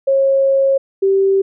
sine tone pair in turn, 543 / 389 Hz, C#5 / G4, -36 / -13 cents, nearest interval tritone, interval 577 cents, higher first, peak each -10 dBFS, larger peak neither, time 0.07-0.78 / 1.02-1.42 s, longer first, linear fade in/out 10 ms, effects none

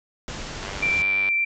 pink low-pass noise, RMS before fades -34 dBFS, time 0.28-1.02 s, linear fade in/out 0 ms, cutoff 7400 Hz, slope 96 dB/octave
click train, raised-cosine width 0.3 ms, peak -18 dBFS, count 65, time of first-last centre 0.63-1.287 s, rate 97.4 Hz
sine tone with vibrato, 2349 Hz, D7, in tune, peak -19 dBFS, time 0.82-1.45 s, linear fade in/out 10 ms, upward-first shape triangle, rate 8.9 Hz, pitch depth 9 cents each way
effects none

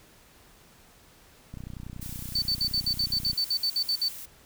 click train, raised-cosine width 5 ms, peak -27 dBFS, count 56, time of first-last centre 1.54-3.332 s, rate 30.7 Hz
blue noise, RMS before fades -41 dBFS, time 2.01-4.26 s, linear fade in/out 10 ms
sine tone bursts, 4527 Hz, C#8, 36 cents sharp, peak -23 dBFS, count 14, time 2.35-4.085 s, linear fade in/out 5 ms, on 71 ms, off 57 ms
effects pink hiss -56 dBFS RMS until 4.45 s

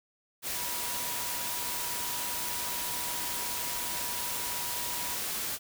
sine tone in noise, 967 Hz, B5, 37 cents flat, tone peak -42 dBFS, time 0.53-5.19 s, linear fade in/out 50 ms, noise white, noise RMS -34 dBFS, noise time 0.42-5.59 s, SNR -11 dB, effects none

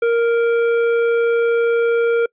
sine tone with hard clipping, 466.2 Hz, A#4, in tune, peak -15 dBFS, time 0.02-2.26 s, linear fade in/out 5 ms, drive 9 dB, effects noise-tail reverb RT60 0.1 s tail -26 dB re dry + resampled to 8000 Hz

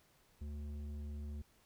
square tone with low-pass filter, 73.42 Hz, D2, in tune, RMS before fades -44 dBFS, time 0.41-1.42 s, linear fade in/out 5 ms, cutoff 240 Hz, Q 0.87, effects pink hiss -70 dBFS RMS until 1.65 s

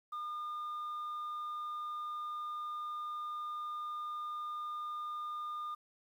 sine tone, 1212 Hz, D#6, 46 cents flat, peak -35 dBFS, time 0.12-5.75 s, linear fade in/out 10 ms, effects tanh soft clip ceiling -37 dBFS + 11-bit

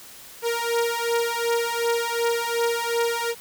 sawtooth beating tone pair, 466.2 / 468.9 Hz, A#4 / A#4, 0 / +10 cents, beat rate 2.7 Hz, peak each -21 dBFS, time 0.42-3.35 s, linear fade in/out 50 ms, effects white hiss -44 dBFS RMS until 3.4 s

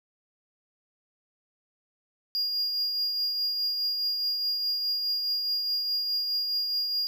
triangle tone with tremolo, 4834 Hz, D8, 49 cents sharp, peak -23 dBFS, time 2.35-7.07 s, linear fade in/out 0 ms, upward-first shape triangle, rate 4.8 Hz, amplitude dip 40%, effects none

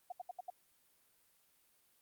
sine tone bursts, 724 Hz, F#5, 38 cents flat, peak -40 dBFS, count 5, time 0.1-0.502 s, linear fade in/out 5 ms, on 22 ms, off 73 ms, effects white hiss -72 dBFS RMS until 2.01 s + Opus 32 kbps

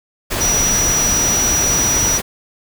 sine tone in noise, 5840 Hz, F#8, 24 cents flat, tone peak -14 dBFS, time 0.4-2.19 s, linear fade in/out 20 ms, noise pink, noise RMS -20 dBFS, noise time 0.3-2.22 s, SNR +3 dB, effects none

